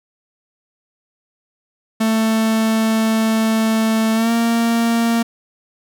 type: tone with pitch glide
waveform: 45% pulse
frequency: 221.7 to 231.4 Hz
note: A3 to A#3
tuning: +13 to -13 cents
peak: -14 dBFS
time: 2-5.23 s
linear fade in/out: 10 ms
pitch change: +74 cents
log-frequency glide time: 4.14-4.31 s
effects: none